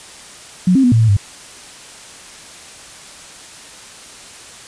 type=tone with pitch steps; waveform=sine; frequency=182.1 / 267.1 / 245.9 / 113.3 / 111.8 / 100.4 Hz; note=F#3 / C4 / B3 / A#2 / A2 / G2; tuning=-27 / +36 / -7 / -49 / +28 / +42 cents; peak=-8 dBFS; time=0.67-1.168 s; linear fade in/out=5 ms; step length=83 ms; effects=white hiss -37 dBFS RMS until 4.67 s + resampled to 22050 Hz